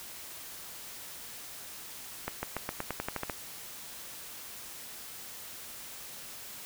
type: accelerating click train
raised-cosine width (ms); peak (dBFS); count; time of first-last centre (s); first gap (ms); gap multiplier
0.5; -17; 11; 2.28-3.298; 150; 0.91
effects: white hiss -45 dBFS RMS until 6.65 s